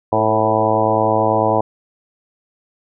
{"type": "harmonic tone with a mistuned harmonic", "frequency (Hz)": 109.2, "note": "A2", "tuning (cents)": -13, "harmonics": [1, 2, 3, 4, 5, 6, 7, 8, 9], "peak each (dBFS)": [-24, -26, -23, -22, -20, -20, -20, -23, -21], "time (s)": [0.12, 1.61], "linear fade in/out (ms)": 5, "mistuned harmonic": 4, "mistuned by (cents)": 27, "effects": []}